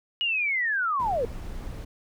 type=linear sweep; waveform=sine; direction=down; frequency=2914 to 445.6 Hz; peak=-23 dBFS; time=0.21-1.25 s; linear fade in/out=0 ms
type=noise; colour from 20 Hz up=brown; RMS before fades=-36 dBFS; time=0.99-1.85 s; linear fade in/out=10 ms
effects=none